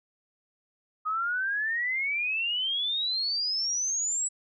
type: exponential sweep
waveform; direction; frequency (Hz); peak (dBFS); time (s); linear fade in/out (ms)
sine; up; 1244.5 to 7902; -26; 1.05-4.29; 20
effects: none